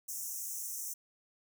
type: high-pass noise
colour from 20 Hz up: pink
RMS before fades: -40 dBFS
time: 0.08-0.94 s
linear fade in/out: 10 ms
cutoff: 5700 Hz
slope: 96 dB/octave
effects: none